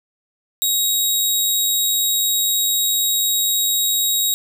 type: tone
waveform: 15% pulse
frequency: 3799 Hz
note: A#7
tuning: 32 cents sharp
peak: -9 dBFS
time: 0.62-4.34 s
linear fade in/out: 0 ms
effects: none